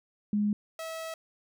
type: tone pair in turn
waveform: sine / sawtooth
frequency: 207.7 / 648.3 Hz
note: G#3 / E5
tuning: 0 / -29 cents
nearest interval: octave + minor sixth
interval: 1971 cents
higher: second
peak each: -24 / -32 dBFS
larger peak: first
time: 0.33-0.53 / 0.79-1.14 s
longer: second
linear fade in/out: 2 ms
effects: none